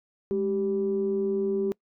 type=tone pair together; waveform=sine; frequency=206.7 / 390.2 Hz; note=G#3 / G4; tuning=-8 / -8 cents; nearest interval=major seventh; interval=1100 cents; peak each=-29 / -24 dBFS; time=0.31-1.72 s; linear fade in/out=0 ms; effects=noise-tail reverb RT60 0.1 s tail -25 dB re dry + tanh soft clip ceiling -17 dBFS